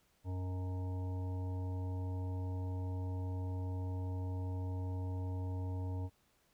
harmonic tone with a mistuned harmonic, 92.5 Hz, F#2, in tune, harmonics 1 / 3 / 5 / 7 / 9 / 10, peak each -36 / -47 / -52 / -56 / -58 / -56 dBFS, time 0.24-6.1 s, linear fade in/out 50 ms, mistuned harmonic 7, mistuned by -36 cents, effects pink hiss -73 dBFS RMS until 6.53 s

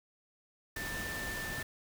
sine tone in noise, 1779 Hz, A6, 19 cents sharp, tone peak -39 dBFS, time 0.76-1.63 s, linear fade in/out 5 ms, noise pink, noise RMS -41 dBFS, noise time 0.76-1.63 s, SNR -1 dB, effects none

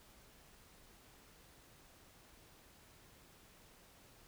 silence, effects pink hiss -63 dBFS RMS until 4.27 s

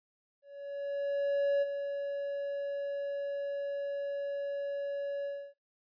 triangle tone with ADSR envelope, 564 Hz, C#5, 30 cents sharp, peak -23 dBFS, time 0.42-5.54 s, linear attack 1200 ms, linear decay 26 ms, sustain -8 dB, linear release 290 ms, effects noise-tail reverb RT60 0.2 s tail -21 dB re dry + resampled to 11025 Hz

